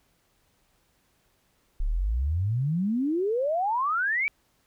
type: exponential sweep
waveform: sine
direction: up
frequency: 32.33 to 2349 Hz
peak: -23 dBFS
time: 1.8-4.28 s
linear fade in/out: 0 ms
effects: pink hiss -68 dBFS RMS until 4.66 s